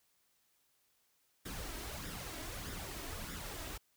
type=noise with flanger; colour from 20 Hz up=pink; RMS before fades=-44 dBFS; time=1.45-3.78 s; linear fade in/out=10 ms; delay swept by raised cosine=0.56 to 3.16 ms; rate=1.6 Hz; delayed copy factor=+0.55; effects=white hiss -75 dBFS RMS until 3.96 s